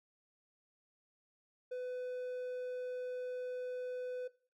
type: tone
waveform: triangle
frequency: 501 Hz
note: B4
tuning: 25 cents sharp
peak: -36 dBFS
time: 1.71-4.28 s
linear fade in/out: 10 ms
effects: noise-tail reverb RT60 0.4 s tail -19 dB re dry